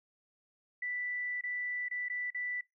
sine tone with dropouts, 1975.5 Hz, B6, in tune, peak -34 dBFS, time 0.82-2.61 s, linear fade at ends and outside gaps 5 ms, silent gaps 1.411-1.436 / 1.885-1.911 / 2.085-2.098 / 2.304-2.346 s, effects noise-tail reverb RT60 0.2 s tail -23 dB re dry

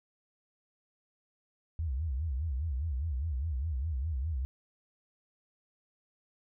sine tone with vibrato, 72.3 Hz, D2, 27 cents flat, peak -30 dBFS, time 1.79-4.45 s, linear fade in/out 0 ms, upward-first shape sine, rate 4.9 Hz, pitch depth 260 cents each way, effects none

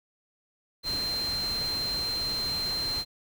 sine tone in noise, 4140 Hz, C8, 19 cents flat, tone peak -28 dBFS, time 0.83-3.05 s, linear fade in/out 50 ms, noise pink, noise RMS -38 dBFS, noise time 0.83-3.05 s, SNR +7 dB, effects none

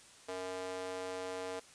square tone with high-pass filter, 92.5 Hz, F#2, in tune, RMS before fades -41 dBFS, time 0.28-1.6 s, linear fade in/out 10 ms, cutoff 500 Hz, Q 2.2, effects white hiss -58 dBFS RMS until 1.74 s + resampled to 22050 Hz

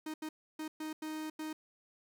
45% pulse tone bursts at uneven times, 311.1 Hz, D#4, in tune, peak -38 dBFS, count 6, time 0.06-0.14 / 0.22-0.29 / 0.59-0.68 / 0.8-0.93 / 1.02-1.3 / 1.39-1.53 s, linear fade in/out 5 ms, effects 12-bit

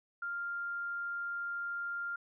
sine tone, 1396.9 Hz, F6, in tune, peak -35 dBFS, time 0.22-2.16 s, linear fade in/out 5 ms, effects none

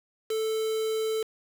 triangle tone with quantisation, 440 Hz, A4, in tune, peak -24 dBFS, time 0.3-1.23 s, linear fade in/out 5 ms, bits 6, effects none

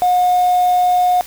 triangle tone with hard clipping, 722 Hz, F#5, 43 cents flat, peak -11 dBFS, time 0.02-1.21 s, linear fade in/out 0 ms, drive 4 dB, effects added 50 Hz sine -46 dBFS peak until 1.26 s + white hiss -36 dBFS RMS until 1.26 s

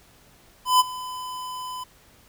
square tone with ADSR envelope, 1008 Hz, B5, 35 cents sharp, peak -13 dBFS, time 0.65-1.84 s, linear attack 150 ms, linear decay 24 ms, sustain -19 dB, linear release 9 ms, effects pink hiss -55 dBFS RMS until 2.28 s

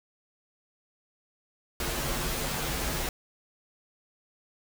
pink noise with comb filter, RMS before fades -31 dBFS, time 1.8-3.09 s, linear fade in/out 2 ms, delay 10 ms, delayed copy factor -1, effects none

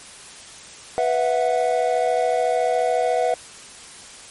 triangle chord, B suspended fourth, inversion none, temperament equal with one note detuned, 493.9 / 659.3 / 733.2 Hz, B4 / E5 / F#5, 0 / 0 / -16 cents, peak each -20 dBFS, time 0.98-3.34 s, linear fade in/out 0 ms, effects white hiss -41 dBFS RMS until 4.3 s + MP3 48 kbps

